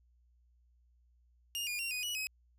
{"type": "tone with pitch steps", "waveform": "sawtooth", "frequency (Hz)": [2832, 2431, 2756, 2486, 2930, 2541], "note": ["F7", "D#7", "F7", "D#7", "F#7", "D#7"], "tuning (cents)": [23, -41, -24, -2, -18, 36], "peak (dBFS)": -32, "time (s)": [1.55, 2.27], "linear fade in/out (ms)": 0, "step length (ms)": 120, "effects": ["added 60 Hz sine -65 dBFS peak until 2.58 s"]}